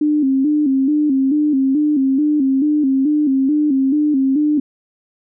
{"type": "tone with vibrato", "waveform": "sine", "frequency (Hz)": 283.3, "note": "C#4", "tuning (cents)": 38, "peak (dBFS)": -12, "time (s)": [0.01, 4.6], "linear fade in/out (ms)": 5, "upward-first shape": "square", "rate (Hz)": 2.3, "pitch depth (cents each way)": 99, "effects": []}